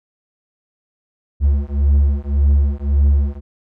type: beating tone pair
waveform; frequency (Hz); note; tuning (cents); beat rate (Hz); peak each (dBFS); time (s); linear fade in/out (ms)
triangle; 70 / 71.8; C#2 / D2; +18 / -39; 1.8; -13; 1.4-3.41; 50
effects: none